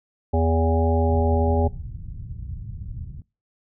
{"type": "harmonic tone", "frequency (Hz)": 81.7, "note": "E2", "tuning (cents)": -15, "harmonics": [1, 3, 5, 7, 9, 10], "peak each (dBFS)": [-19, -26, -26, -27, -32, -28], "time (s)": [0.33, 1.68], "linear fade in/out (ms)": 10}
{"type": "low-pass noise", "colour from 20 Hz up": "white", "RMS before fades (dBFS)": -34, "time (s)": [1.08, 3.22], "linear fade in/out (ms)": 2, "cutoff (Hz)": 120, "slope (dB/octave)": 24}
{"effects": ["noise-tail reverb RT60 0.3 s tail -25 dB re dry"]}